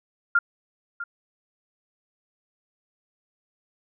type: tone with echo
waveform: sine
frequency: 1400 Hz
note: F6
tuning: 4 cents sharp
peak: -15 dBFS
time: 0.35-0.39 s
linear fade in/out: 5 ms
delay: 650 ms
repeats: 1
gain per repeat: -14 dB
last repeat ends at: 1.04 s
effects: none